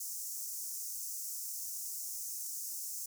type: high-pass noise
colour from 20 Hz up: pink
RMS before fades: -41 dBFS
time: 0-3.06 s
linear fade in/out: 5 ms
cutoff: 5700 Hz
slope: 48 dB/octave
effects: none